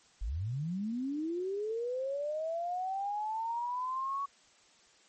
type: linear sweep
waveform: sine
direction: up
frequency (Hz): 40.49 to 1127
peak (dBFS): -32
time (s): 0.21-4.26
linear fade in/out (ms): 10
effects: white hiss -63 dBFS RMS until 5.08 s + MP3 32 kbps